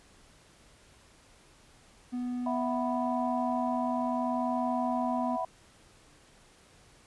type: tone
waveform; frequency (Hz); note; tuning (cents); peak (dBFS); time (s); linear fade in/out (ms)
triangle; 246.9; B3; 0; -29; 2.12-5.37; 20
type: chord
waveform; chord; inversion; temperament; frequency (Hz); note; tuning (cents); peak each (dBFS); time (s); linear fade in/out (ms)
sine; E suspended second; none; equal; 659.3 / 740 / 987.8; E5 / F#5 / B5; 0 / 0 / 0; -34; 2.46-5.45; 5
effects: pink hiss -59 dBFS RMS until 7.06 s + resampled to 24000 Hz